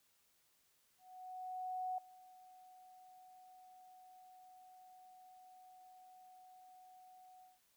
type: tone with ADSR envelope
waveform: sine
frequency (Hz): 740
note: F#5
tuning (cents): 0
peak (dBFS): -37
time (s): 0.98-7.6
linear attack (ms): 1000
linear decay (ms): 4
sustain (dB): -21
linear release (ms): 180
effects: white hiss -75 dBFS RMS until 7.76 s